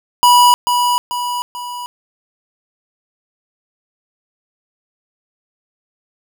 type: tone with echo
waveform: square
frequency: 977 Hz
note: B5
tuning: 19 cents flat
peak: -7 dBFS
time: 0.23-0.54 s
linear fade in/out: 0 ms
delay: 440 ms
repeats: 3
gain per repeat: -6 dB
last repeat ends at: 1.86 s
effects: none